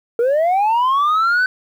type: linear sweep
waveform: sine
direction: up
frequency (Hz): 454.4 to 1531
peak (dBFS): -10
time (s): 0.19-1.46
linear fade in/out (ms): 2
effects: tanh soft clip ceiling -12 dBFS + 8-bit